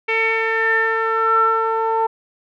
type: tone with low-pass filter sweep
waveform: sawtooth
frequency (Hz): 448.5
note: A4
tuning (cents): +33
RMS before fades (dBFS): -18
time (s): 0.08-2.07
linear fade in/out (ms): 10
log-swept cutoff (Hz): 2400 to 1000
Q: 9.5
effects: none